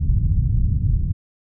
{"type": "low-pass noise", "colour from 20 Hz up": "white", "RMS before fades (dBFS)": -18, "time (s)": [0, 1.13], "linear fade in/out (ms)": 20, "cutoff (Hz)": 120, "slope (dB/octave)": 24, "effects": []}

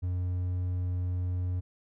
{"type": "tone", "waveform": "triangle", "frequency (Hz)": 90.1, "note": "F#2", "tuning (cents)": -45, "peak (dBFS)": -26, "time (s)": [0.02, 1.61], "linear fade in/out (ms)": 20, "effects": []}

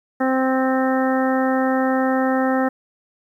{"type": "harmonic tone", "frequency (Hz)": 261.6, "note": "C4", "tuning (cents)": 0, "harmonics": [1, 2, 3, 4, 5, 6, 7], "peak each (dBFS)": [-19, -22, -24, -32, -28, -33, -29], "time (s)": [0.2, 2.69], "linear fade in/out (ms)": 10, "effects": ["9-bit"]}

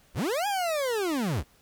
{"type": "linear two-way sweep", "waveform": "40% pulse", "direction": "up then down", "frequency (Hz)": [33.84, 838, 49.34], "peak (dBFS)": -25, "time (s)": [0.14, 1.44], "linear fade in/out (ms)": 50, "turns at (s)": 0.47, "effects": ["pink hiss -61 dBFS RMS until 1.61 s"]}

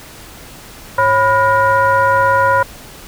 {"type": "tone with frequency modulation", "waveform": "sine", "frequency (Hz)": 987.8, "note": "B5", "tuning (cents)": 0, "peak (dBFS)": -9, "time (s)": [0.98, 2.63], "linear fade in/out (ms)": 5, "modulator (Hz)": 442, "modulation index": 1.1, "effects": ["pink hiss -36 dBFS RMS until 3.07 s"]}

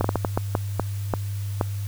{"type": "slowing click train", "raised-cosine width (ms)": 1, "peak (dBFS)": -7, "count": 10, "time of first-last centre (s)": [0.01, 1.612], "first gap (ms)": 34, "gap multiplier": 1.39, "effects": ["added 100 Hz sine -26 dBFS peak until 1.87 s", "white hiss -45 dBFS RMS until 1.87 s"]}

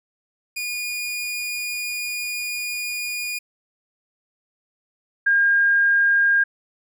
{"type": "tone pair in turn", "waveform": ["sawtooth", "sine"], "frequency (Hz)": [2442, 1613.8], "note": ["D#7", "G6"], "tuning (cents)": [-33, 50], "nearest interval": "perfect fifth", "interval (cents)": 717, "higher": "first", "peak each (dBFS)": [-22, -14], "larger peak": "second", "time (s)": [[0.56, 3.39], [5.26, 6.44]], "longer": "first", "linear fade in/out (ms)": 10, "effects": []}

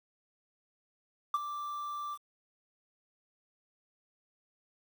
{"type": "tone with ADSR envelope", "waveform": "triangle", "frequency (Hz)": 1174.7, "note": "D6", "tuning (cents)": 0, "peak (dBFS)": -21, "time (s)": [1.34, 2.18], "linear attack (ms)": 3, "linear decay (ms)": 30, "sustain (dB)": -13, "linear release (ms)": 48, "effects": ["tanh soft clip ceiling -20 dBFS", "9-bit"]}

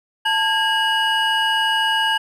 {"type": "tone cluster", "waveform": "triangle", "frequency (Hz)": [887, 1634, 2908], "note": ["A5", "G#6", "F#7"], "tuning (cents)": [14, -29, -31], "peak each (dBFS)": -19, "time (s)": [0.25, 2.18], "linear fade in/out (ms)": 10, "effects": []}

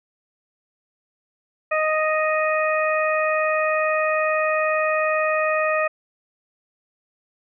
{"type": "harmonic tone", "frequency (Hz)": 622.3, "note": "D#5", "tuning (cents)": 0, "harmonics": [1, 2, 3, 4], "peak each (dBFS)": [-21, -24, -26, -27], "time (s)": [1.71, 5.88], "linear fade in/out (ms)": 10, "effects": []}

